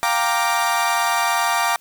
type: chord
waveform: 30% pulse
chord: G minor seventh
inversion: third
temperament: equal with one note detuned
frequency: 701.7 / 784 / 932.3 / 1174.7 Hz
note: F5 / G5 / Bb5 / D6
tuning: +8 / 0 / 0 / 0 cents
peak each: -21 / -23 / -19 / -20 dBFS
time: 0.03-1.76 s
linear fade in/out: 0 ms
effects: white hiss -54 dBFS RMS until 1.8 s